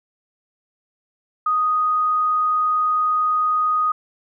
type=tone; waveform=sine; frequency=1244.5 Hz; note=D#6; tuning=in tune; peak=-16 dBFS; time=1.46-3.92 s; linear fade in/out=5 ms; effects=none